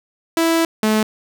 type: tone pair in turn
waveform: sawtooth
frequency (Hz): 329.6 / 216.2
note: E4 / A3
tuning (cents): 0 / -30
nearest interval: perfect fifth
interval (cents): 730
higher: first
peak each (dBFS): -10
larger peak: neither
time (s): 0.37-0.65 / 0.83-1.03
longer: first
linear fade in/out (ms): 2
effects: none